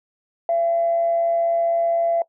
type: tone with amplitude modulation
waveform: sine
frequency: 676 Hz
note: E5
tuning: 43 cents sharp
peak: -15 dBFS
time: 0.49-2.22 s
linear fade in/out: 2 ms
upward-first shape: sine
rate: 135 Hz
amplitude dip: 30%
effects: noise-tail reverb RT60 0.1 s tail -20 dB re dry + tanh soft clip ceiling -11 dBFS